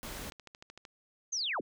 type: noise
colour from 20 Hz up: pink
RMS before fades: -42 dBFS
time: 0.03-0.3 s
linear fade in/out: 0 ms
type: click train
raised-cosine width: 0.2 ms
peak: -31 dBFS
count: 10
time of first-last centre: 0.17-0.852 s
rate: 13.2 Hz
type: linear sweep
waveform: sine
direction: down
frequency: 6550 to 109.9 Hz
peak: -31 dBFS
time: 1.32-1.61 s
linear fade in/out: 10 ms
effects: none